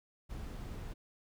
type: noise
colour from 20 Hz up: brown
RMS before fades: -43 dBFS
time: 0.29-0.94 s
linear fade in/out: 20 ms
effects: none